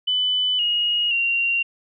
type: tone with pitch steps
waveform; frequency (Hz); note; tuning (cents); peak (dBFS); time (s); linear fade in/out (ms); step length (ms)
sine; 3000 / 2878 / 2761; F#7 / F#7 / F7; +23 / -49 / -20; -18; 0.07-1.63; 10; 520
effects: none